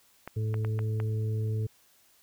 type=clicks; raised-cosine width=0.5 ms; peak=-23 dBFS; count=5; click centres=0.276 / 0.542 / 0.648 / 0.791 / 1.001 s
type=harmonic tone; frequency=108.9 Hz; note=A2; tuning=17 cents flat; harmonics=1 / 2 / 3 / 4; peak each=-27 / -45 / -48 / -40 dBFS; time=0.36-1.67 s; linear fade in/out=10 ms
effects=white hiss -63 dBFS RMS until 2.22 s